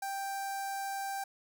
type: tone with notch filter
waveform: sawtooth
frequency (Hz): 786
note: G5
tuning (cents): +4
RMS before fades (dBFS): -37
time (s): 0.02-1.24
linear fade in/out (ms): 5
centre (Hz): 3000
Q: 0.8
effects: none